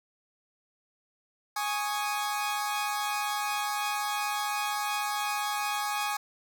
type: chord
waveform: sawtooth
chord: Ab suspended fourth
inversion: none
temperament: equal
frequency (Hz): 830.6 / 1108.7 / 1244.5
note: Ab5 / Db6 / Eb6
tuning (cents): 0 / 0 / 0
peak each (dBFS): -27 / -32 / -32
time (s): 1.56-6.17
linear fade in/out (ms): 5
effects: none